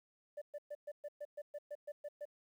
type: tone bursts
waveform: sine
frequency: 587.3 Hz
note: D5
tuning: in tune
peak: -39 dBFS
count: 12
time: 0.37-2.254 s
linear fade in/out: 10 ms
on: 47 ms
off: 120 ms
effects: tanh soft clip ceiling -40 dBFS + 12-bit